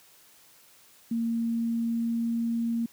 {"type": "tone with pitch glide", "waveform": "sine", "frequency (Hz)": [230.4, 231.7], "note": ["A#3", "A#3"], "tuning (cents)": [-20, -10], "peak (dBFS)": -25, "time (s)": [1.11, 2.86], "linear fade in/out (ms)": 5, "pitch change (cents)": 10, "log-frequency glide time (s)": [1.24, 2.3], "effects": ["white hiss -57 dBFS RMS until 2.92 s", "high-pass 80 Hz 12 dB/octave"]}